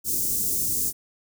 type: band-stop noise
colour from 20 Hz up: white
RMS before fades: -25 dBFS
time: 0.04-0.93 s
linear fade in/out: 50 ms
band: 370 to 6300 Hz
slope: 24 dB/octave
effects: none